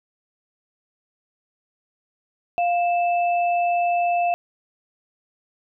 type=tone pair together; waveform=sine; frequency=698.5 / 2637 Hz; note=F5 / E7; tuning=0 / 0 cents; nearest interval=octave + major seventh; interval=2300 cents; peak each=-18 / -30 dBFS; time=2.58-4.34 s; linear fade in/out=0 ms; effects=none